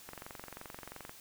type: click train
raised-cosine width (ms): 0.5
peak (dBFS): -29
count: 24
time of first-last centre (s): 0.09-1.094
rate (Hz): 22.9
effects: white hiss -54 dBFS RMS until 1.2 s